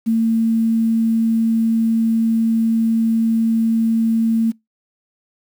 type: tone with quantisation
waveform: sine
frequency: 226 Hz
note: A3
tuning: 47 cents sharp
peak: -13 dBFS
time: 0.06-4.52 s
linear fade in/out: 20 ms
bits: 7
effects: noise-tail reverb RT60 0.2 s tail -26 dB re dry